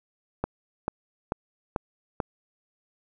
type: click train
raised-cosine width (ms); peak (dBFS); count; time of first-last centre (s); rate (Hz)
1; -12; 5; 0.44-2.202; 2.27
effects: none